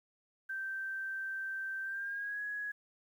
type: tone with pitch glide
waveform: sine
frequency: 1560 to 1672 Hz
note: G6 to G#6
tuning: -9 to +11 cents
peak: -36 dBFS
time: 0.49-2.72 s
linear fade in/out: 10 ms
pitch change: +120 cents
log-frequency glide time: 1.83-2.41 s
effects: 11-bit